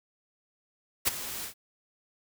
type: noise with ADSR envelope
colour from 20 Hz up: white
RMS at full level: -22 dBFS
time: 1.05-1.54 s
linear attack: 25 ms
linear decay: 18 ms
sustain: -15 dB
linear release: 97 ms
effects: none